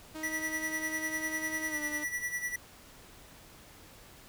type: tone with pitch glide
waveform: sawtooth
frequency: 313.3 to 299.5 Hz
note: D#4 to D4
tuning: +12 to +34 cents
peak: -35 dBFS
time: 0.14-2.05 s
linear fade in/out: 20 ms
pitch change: -78 cents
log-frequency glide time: 1.69-1.78 s
type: tone with tremolo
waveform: square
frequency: 1955 Hz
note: B6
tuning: 18 cents flat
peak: -31 dBFS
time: 0.23-2.56 s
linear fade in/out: 5 ms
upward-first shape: sine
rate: 10 Hz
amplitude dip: 70%
effects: pink hiss -54 dBFS RMS until 4.28 s